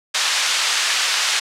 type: band-pass noise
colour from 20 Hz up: white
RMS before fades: -19 dBFS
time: 0.14-1.4 s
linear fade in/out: 10 ms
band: 1100 to 5800 Hz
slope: 12 dB/octave
effects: low-pass 9000 Hz 12 dB/octave